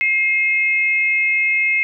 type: tone pair together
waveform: sine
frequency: 2132 / 2573 Hz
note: C7 / E7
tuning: +32 / -43 cents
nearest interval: minor third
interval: 325 cents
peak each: -15 / -21 dBFS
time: 0.01-1.83 s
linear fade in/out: 0 ms
effects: none